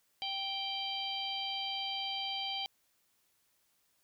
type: harmonic tone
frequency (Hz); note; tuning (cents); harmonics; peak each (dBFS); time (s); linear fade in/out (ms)
784; G5; 0; 1 / 3 / 4 / 5 / 6; -41 / -45 / -37 / -45 / -44; 0.22-2.66; 0
effects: white hiss -74 dBFS RMS until 4.03 s